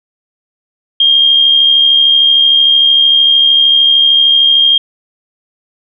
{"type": "tone with amplitude modulation", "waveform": "sine", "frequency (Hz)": 3219, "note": "G7", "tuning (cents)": 45, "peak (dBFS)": -3, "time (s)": [1, 4.78], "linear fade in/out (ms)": 5, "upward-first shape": "sine", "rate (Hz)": 73.2, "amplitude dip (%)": 40, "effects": []}